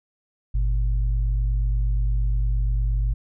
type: tone pair together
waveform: sine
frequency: 49.7 / 118.2 Hz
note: G1 / A#2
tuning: +25 / +24 cents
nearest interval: octave + minor third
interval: 1499 cents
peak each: -19 / -29 dBFS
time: 0.54-3.14 s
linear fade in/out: 10 ms
effects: none